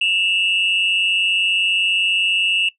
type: tone pair together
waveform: sine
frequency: 2675 / 2865 Hz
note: E7 / F7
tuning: +25 / +44 cents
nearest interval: minor second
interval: 119 cents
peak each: -16 / -17 dBFS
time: 0.01-2.69 s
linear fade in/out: 5 ms
effects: noise-tail reverb RT60 0.1 s tail -18 dB re dry + tanh soft clip ceiling -10 dBFS